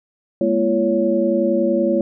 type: tone cluster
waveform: sine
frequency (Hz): 208.2 / 238.9 / 341 / 558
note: G#3 / A#3 / F4 / C#5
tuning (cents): +5 / +43 / -41 / +11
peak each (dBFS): -22 / -22 / -19 / -19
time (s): 0.41-2.01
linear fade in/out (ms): 2
effects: none